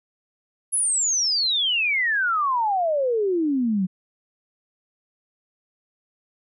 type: exponential sweep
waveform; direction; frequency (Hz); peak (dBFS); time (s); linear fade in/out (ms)
sine; down; 10810 to 179.1; -19; 0.72-3.87; 20
effects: none